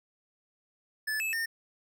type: tone with pitch steps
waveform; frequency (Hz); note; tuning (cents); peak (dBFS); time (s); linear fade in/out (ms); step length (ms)
square; 1737 / 2608 / 1821; A6 / E7 / A#6; -23 / -19 / -41; -30; 1.07-1.46; 10; 130
effects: none